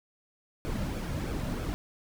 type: noise with flanger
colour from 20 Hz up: brown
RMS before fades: -33 dBFS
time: 0.65-1.74 s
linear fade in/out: 0 ms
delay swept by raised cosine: 1 to 2.7 ms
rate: 3.1 Hz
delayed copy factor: -0.55
effects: none